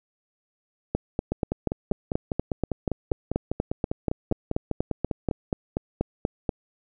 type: two click trains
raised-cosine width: 2 ms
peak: -12 / -10 dBFS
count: 21 / 24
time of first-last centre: 1.32-5.312 / 0.95-6.492 s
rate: 5.01 / 4.15 Hz
effects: none